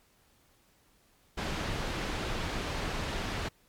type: low-pass noise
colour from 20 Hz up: pink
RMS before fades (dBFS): -34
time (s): 1.37-3.49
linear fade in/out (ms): 10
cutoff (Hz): 4300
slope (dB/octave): 12
effects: pink hiss -66 dBFS RMS until 3.68 s + MP3 96 kbps